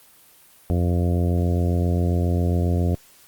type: harmonic tone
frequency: 87.4 Hz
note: F2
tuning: 2 cents sharp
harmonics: 1 / 2 / 3 / 4 / 5 / 6 / 7 / 8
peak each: -19 / -25 / -29 / -31 / -33 / -35 / -36 / -37 dBFS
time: 0.7-2.95 s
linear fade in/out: 0 ms
effects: white hiss -52 dBFS RMS until 3.27 s + Opus 32 kbps